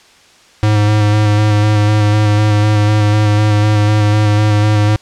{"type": "tone with vibrato", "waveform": "square", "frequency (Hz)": 105.4, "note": "G#2", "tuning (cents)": 26, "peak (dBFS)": -9, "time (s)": [0.63, 4.96], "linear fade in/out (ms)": 0, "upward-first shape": "square", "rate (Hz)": 4, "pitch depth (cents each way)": 17, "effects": ["white hiss -45 dBFS RMS until 5.01 s", "low-pass 6000 Hz 12 dB/octave"]}